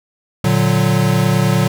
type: chord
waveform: square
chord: Bb augmented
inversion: none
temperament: equal with one note detuned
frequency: 116.54 / 146.83 / 184.46 Hz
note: Bb2 / D3 / F#3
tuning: 0 / 0 / -5 cents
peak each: -17 dBFS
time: 0.44-1.68 s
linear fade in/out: 5 ms
effects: none